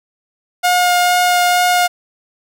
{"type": "tone with vibrato", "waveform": "sawtooth", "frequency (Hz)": 715, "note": "F5", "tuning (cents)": 41, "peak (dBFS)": -7, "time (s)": [0.63, 1.88], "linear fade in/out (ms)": 20, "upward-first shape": "sine", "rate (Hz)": 2.2, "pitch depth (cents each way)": 8, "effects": []}